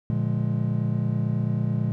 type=chord; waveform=triangle; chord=Bb dominant seventh; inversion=none; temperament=just; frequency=116.54 / 145.68 / 174.81 / 209.8 Hz; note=Bb2 / D3 / F3 / Ab3; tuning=0 / -14 / +2 / +18 cents; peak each=-23 / -26 / -29 / -27 dBFS; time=0.1-1.92 s; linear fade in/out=0 ms; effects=none